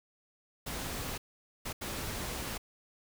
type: noise bursts at uneven times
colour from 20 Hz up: pink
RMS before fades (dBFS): -38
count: 3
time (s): 0.66-1.18 / 1.65-1.73 / 1.81-2.58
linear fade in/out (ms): 10
effects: none